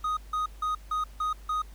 triangle tone bursts, 1247 Hz, D#6, 3 cents sharp, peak -24 dBFS, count 6, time 0.04-1.62 s, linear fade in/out 5 ms, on 130 ms, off 160 ms, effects added 50 Hz sine -44 dBFS peak until 1.74 s + pink hiss -57 dBFS RMS until 1.74 s

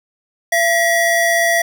square tone pair together, 678.5 / 1919 Hz, E5 / A#6, +50 / +50 cents, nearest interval octave + tritone, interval 1800 cents, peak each -16 dBFS, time 0.52-1.62 s, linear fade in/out 5 ms, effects none

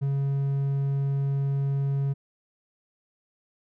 triangle tone, 138.59 Hz, C#3, in tune, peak -21 dBFS, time 0.01-2.14 s, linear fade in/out 20 ms, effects none

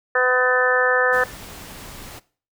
harmonic tone, 252.4 Hz, B3, 38 cents sharp, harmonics 2 / 3 / 4 / 5 / 6 / 7, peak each -20 / -28 / -28 / -24 / -23 / -20 dBFS, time 0.15-1.24 s, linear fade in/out 5 ms
pink noise, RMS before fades -38 dBFS, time 1.12-2.2 s, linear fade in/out 20 ms
effects noise-tail reverb RT60 0.4 s tail -19 dB re dry

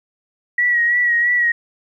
sine tone with vibrato, 1918 Hz, A#6, 49 cents sharp, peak -13 dBFS, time 0.58-1.52 s, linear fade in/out 5 ms, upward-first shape sine, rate 3 Hz, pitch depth 37 cents each way, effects 9-bit

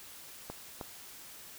clicks, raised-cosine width 1 ms, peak -25 dBFS, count 2, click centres 0.5 / 0.812 s, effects white hiss -50 dBFS RMS until 1.58 s

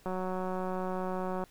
click train, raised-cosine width 1 ms, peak -22 dBFS, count 256, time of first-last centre 0.06-1.438 s, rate 185 Hz, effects pink hiss -61 dBFS RMS until 1.5 s

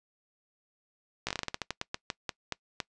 slowing click train, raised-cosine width 0.2 ms, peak -14 dBFS, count 17, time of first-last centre 1.27-2.802 s, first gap 16 ms, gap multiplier 1.21, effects noise-tail reverb RT60 0.1 s tail -23 dB re dry + resampled to 22050 Hz

